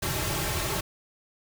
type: noise with comb filter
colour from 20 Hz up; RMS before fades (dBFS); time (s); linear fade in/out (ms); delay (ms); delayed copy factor
pink; -29; 0.02-0.81; 10; 4.1; -0.75
effects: none